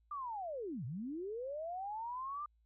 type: linear two-way sweep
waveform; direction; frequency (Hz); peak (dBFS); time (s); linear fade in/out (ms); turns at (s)
sine; down then up; 1209 to 110 to 1209; -39; 0.11-2.46; 5; 0.85
effects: added 56 Hz sine -69 dBFS peak until 2.65 s